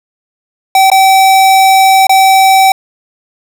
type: tone with dropouts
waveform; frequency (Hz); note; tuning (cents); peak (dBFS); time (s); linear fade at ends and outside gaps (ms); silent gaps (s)
square; 769; G5; -33; -4; 0.75-2.72; 2; 0.901-0.916 / 2.069-2.094
effects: none